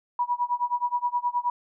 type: tone with tremolo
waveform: sine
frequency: 971 Hz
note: B5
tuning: 30 cents flat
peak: -20 dBFS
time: 0.19-1.5 s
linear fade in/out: 2 ms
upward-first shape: sine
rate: 9.5 Hz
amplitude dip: 95%
effects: none